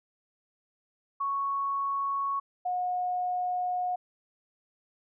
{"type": "tone pair in turn", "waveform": "sine", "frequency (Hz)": [1108.7, 723.9], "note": ["C#6", "F#5"], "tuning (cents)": [0, -38], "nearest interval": "perfect fifth", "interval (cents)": 738, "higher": "first", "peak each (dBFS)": -27, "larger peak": "neither", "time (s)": [[1.2, 2.4], [2.65, 3.96]], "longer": "second", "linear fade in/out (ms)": 10, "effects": []}